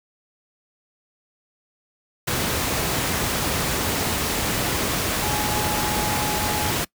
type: tone in noise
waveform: sine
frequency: 843 Hz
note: G#5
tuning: 26 cents sharp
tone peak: -28 dBFS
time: 5.22-6.71 s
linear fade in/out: 10 ms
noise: pink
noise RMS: -23 dBFS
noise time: 2.27-6.85 s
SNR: -8 dB
effects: noise-tail reverb RT60 0.1 s tail -23 dB re dry + high-pass 60 Hz 12 dB/octave